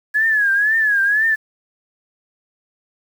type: tone with vibrato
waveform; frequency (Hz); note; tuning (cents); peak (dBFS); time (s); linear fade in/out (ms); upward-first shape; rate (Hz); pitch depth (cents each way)
sine; 1689; G#6; +29; -13; 0.14-1.36; 20; triangle; 2; 130
effects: 7-bit